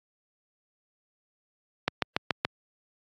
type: click train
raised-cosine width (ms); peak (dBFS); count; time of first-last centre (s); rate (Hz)
0.3; -7; 5; 1.88-2.45; 7.02
effects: high-pass 100 Hz 12 dB/octave + AAC 64 kbps